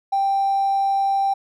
triangle tone with hard clipping, 786 Hz, G5, 4 cents sharp, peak -17 dBFS, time 0.12-1.34 s, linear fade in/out 10 ms, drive 3 dB, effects none

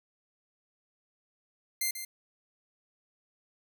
5% pulse tone with echo, 2093 Hz, C7, in tune, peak -18 dBFS, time 1.81-1.91 s, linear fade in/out 5 ms, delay 140 ms, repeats 1, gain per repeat -9 dB, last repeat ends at 2.05 s, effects none

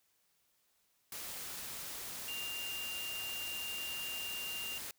sine tone in noise, 2794 Hz, F7, in tune, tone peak -40 dBFS, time 2.28-4.78 s, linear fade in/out 2 ms, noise white, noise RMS -44 dBFS, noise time 1.12-4.91 s, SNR +1 dB, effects white hiss -75 dBFS RMS until 4.98 s

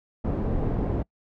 pink low-pass noise, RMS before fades -26 dBFS, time 0.24-1.03 s, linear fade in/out 10 ms, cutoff 500 Hz, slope 12 dB/octave, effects noise-tail reverb RT60 0.1 s tail -25 dB re dry

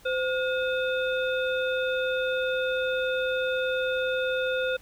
harmonic tone with a mistuned harmonic, 515 Hz, C5, 28 cents flat, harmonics 1 / 3 / 5 / 7, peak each -26 / -30 / -37 / -37 dBFS, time 0.05-4.77 s, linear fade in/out 10 ms, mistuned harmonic 3, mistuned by -130 cents, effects added 50 Hz sine -55 dBFS peak until 4.81 s + pink hiss -55 dBFS RMS until 4.81 s

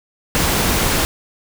pink noise, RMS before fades -17 dBFS, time 0.35-1.05 s, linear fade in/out 0 ms, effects none

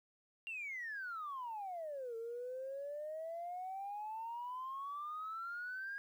sine exponential two-way sweep, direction down then up, 2794 to 450.1 to 1638 Hz, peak -40 dBFS, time 0.47-5.98 s, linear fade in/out 0 ms, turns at 2.16 s, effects tanh soft clip ceiling -37 dBFS + 12-bit

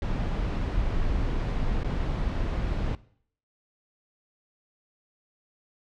brown noise with dropouts, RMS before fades -27 dBFS, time 0.02-2.95 s, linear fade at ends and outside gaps 1 ms, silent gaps 1.833-1.845 s, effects noise-tail reverb RT60 0.6 s tail -20 dB re dry + low-pass 4000 Hz 12 dB/octave

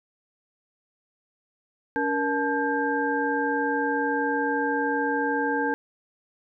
sine tone cluster, 284.2 / 470.6 / 869 / 1592 Hz, C#4 / A#4 / A5 / G6, +43 / +16 / -22 / +26 cents, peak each -28 dBFS, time 1.96-5.74 s, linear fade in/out 0 ms, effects none

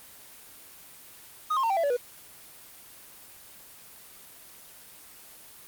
triangle tone with pitch steps, 1244.5 / 1064.8 / 911 / 779.5 / 666.9 / 570.6 / 488.2 Hz, D#6 / C6 / A#5 / G5 / E5 / C#5 / B4, 0 / +30 / -40 / -10 / +20 / +50 / -20 cents, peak -21 dBFS, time 1.5-1.969 s, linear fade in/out 10 ms, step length 67 ms, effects white hiss -49 dBFS RMS until 5.67 s + Opus 24 kbps

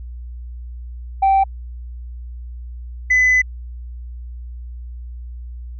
sine tone pair in turn, 778 / 2009 Hz, G5 / B6, -13 / +29 cents, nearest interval octave + major third, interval 1642 cents, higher second, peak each -9 dBFS, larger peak neither, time 1.22-1.44 / 3.1-3.42 s, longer second, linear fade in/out 10 ms, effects tanh soft clip ceiling -9 dBFS + added 60 Hz sine -29 dBFS peak until 5.79 s

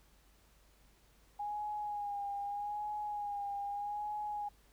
sine tone with vibrato, 822 Hz, G#5, 18 cents flat, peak -36 dBFS, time 1.39-4.49 s, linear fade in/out 10 ms, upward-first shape sine, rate 0.81 Hz, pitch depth 36 cents each way, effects added 50 Hz sine -65 dBFS peak until 4.72 s + pink hiss -68 dBFS RMS until 4.72 s

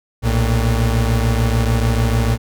35% pulse tone pair together, 60.07 / 113.4 Hz, B1 / A#2, -47 / -47 cents, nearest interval major seventh, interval 1100 cents, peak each -15 dBFS, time 0.22-2.38 s, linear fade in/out 50 ms, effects none

